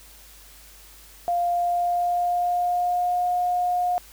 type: tone with pitch glide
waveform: sine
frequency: 698.5 to 715.7 Hz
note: F5 to F5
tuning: 0 to +42 cents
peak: -20 dBFS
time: 1.28-3.98 s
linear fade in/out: 0 ms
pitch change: +42 cents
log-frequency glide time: 1.39-3.26 s
effects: added 50 Hz sine -51 dBFS peak until 4.12 s + white hiss -49 dBFS RMS until 4.12 s